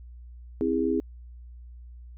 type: chord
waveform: sine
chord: C augmented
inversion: none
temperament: just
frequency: 261.6 / 327 / 408.8 Hz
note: C4 / E4 / G#4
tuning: 0 / -14 / -27 cents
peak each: -27 dBFS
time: 0.61-1 s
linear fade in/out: 0 ms
effects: added 60 Hz sine -42 dBFS peak until 2.17 s